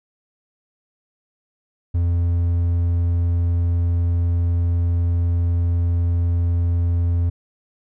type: tone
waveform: triangle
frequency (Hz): 86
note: F2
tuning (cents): -26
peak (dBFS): -14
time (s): 1.94-7.3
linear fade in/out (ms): 10
effects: none